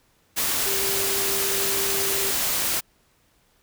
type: tone in noise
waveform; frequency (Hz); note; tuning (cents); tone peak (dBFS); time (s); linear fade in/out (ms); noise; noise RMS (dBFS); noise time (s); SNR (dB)
sine; 393.2; G4; +5; -30; 0.65-2.32; 20; white; -24; 0.36-2.81; -9
effects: pink hiss -63 dBFS RMS until 3.62 s